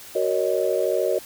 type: chord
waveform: sine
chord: D# minor seventh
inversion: first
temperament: just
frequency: 373.4 / 466.7 / 560 / 622.3 Hz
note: F#4 / A#4 / C#5 / D#5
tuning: +16 / +2 / +18 / 0 cents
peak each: -25 dBFS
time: 0.15-1.19 s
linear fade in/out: 5 ms
effects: white hiss -42 dBFS RMS until 1.25 s